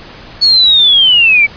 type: linear sweep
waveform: sine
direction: down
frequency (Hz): 4415 to 2253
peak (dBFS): -4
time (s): 0.41-1.47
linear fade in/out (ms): 20
effects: pink hiss -33 dBFS RMS until 1.56 s + resampled to 11025 Hz